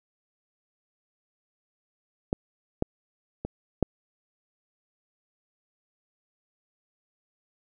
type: clicks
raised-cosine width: 2 ms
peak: -11 / -10 / -18 / -7 dBFS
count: 4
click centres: 2.329 / 2.824 / 3.45 / 3.827 s
effects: none